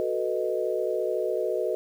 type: chord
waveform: sine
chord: B dominant seventh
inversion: second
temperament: equal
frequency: 370 / 440 / 493.9 / 622.3 Hz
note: F#4 / A4 / B4 / D#5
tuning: 0 / 0 / 0 / 0 cents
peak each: -30 dBFS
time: 0-1.75 s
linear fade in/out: 0 ms
effects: 9-bit